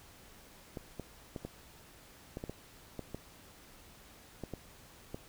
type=clicks; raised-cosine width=2 ms; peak=-26 dBFS; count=12; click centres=0.772 / 0.997 / 1.362 / 1.45 / 2.371 / 2.439 / 2.496 / 2.993 / 3.146 / 4.437 / 4.537 / 5.145 s; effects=pink hiss -57 dBFS RMS until 5.28 s